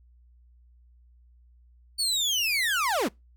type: linear sweep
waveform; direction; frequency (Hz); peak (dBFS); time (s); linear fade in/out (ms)
30% pulse; down; 4529 to 161.3; -21; 1.98-3.09; 20
effects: noise-tail reverb RT60 0.2 s tail -25 dB re dry + added 60 Hz sine -54 dBFS peak until 3.36 s

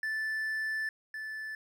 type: tone pair in turn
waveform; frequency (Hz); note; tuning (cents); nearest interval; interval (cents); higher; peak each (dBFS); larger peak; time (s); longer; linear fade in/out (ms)
triangle; 1756 / 1749.2; A6 / A6; -4 / -11; unison; 7; first; -29 / -35; first; 0.03-0.89 / 1.14-1.55; first; 2
effects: none

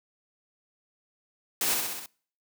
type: noise with echo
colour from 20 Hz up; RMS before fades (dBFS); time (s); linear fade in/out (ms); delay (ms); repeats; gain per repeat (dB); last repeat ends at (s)
white; -27; 1.61-1.74; 2; 64; 5; -3; 2.06
effects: noise-tail reverb RT60 0.5 s tail -25 dB re dry + high-pass 150 Hz 12 dB/octave

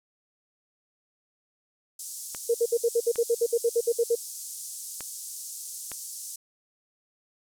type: band-pass noise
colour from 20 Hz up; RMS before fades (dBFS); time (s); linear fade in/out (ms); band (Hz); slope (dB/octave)
white; -39; 1.99-6.36; 5; 5800 to 11000; 24
type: clicks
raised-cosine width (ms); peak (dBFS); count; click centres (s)
0.3; -22; 4; 2.348 / 3.158 / 5.007 / 5.917
type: tone bursts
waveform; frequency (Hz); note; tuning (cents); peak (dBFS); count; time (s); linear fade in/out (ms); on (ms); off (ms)
sine; 467.6; A#4; +5; -19; 15; 2.49-4.154; 10; 54; 61
effects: none

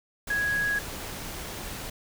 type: tone in noise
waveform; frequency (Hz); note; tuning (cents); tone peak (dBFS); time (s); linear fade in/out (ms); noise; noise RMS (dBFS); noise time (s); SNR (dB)
sine; 1661.2; G#6; 0; -24; 0.3-0.79; 5; pink; -37; 0.27-1.9; +10
effects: none

